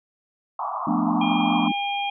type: band-pass noise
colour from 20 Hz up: white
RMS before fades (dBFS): -28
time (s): 0.59-1.68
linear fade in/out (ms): 5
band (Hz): 670 to 1200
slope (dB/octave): 96
type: chord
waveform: sine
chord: B half-diminished seventh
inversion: second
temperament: just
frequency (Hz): 177.8 / 222.2 / 246.9 / 296.3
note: F3 / A3 / B3 / D4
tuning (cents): +31 / +17 / 0 / +15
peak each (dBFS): -28 / -25 / -25 / -25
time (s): 0.87-1.72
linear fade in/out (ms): 5
type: harmonic tone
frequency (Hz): 806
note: G5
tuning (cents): +48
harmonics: 1 / 3 / 4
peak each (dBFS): -25 / -30 / -31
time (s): 1.21-2.1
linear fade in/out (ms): 5
effects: none